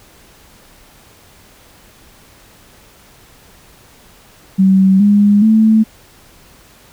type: tone with pitch steps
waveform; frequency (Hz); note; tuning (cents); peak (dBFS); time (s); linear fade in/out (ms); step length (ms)
sine; 191 / 204.7 / 219.4; G3 / G#3 / A3; -45 / -25 / -5; -6; 4.58-5.84; 20; 420
effects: pink hiss -45 dBFS RMS until 6.92 s